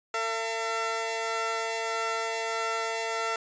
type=tone pair together; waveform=15% pulse; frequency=451.2 / 676 Hz; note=A4 / E5; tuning=+44 / +43 cents; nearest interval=perfect fifth; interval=699 cents; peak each=-25 dBFS; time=0.14-3.36 s; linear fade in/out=2 ms; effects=resampled to 16000 Hz